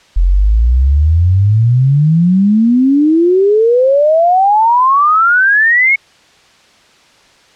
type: exponential sweep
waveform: sine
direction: up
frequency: 41.79 to 2217 Hz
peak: -6 dBFS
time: 0.16-5.96 s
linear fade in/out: 10 ms
effects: white hiss -46 dBFS RMS until 7.55 s + low-pass 5000 Hz 12 dB/octave